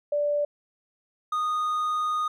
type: tone pair in turn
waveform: sine / triangle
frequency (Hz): 585 / 1235.3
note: D5 / D#6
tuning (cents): -7 / -13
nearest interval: octave + minor second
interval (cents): 1294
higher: second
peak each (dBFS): -22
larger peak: neither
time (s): 0.12-0.45 / 1.32-2.28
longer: second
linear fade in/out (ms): 5
effects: none